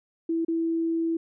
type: tone with dropouts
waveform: sine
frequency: 329.6 Hz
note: E4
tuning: in tune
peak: -23 dBFS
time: 0.29-1.17 s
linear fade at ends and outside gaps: 5 ms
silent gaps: 0.449-0.482 s
effects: none